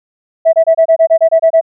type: tone bursts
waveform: sine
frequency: 653 Hz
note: E5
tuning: 17 cents flat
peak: -3 dBFS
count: 11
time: 0.45-1.612 s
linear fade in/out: 20 ms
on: 82 ms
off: 26 ms
effects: tanh soft clip ceiling 0 dBFS